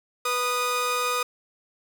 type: tone pair together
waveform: sawtooth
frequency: 492.9 / 1235.6 Hz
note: B4 / D#6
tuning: -3 / -12 cents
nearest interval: octave + major third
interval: 1591 cents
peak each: -25 / -21 dBFS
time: 0.25-1.23 s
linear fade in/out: 5 ms
effects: 8-bit